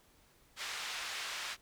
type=band-pass noise; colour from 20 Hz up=pink; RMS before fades=-41 dBFS; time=0.56-1.57 s; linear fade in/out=50 ms; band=1400 to 5600 Hz; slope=12 dB/octave; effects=pink hiss -66 dBFS RMS until 1.61 s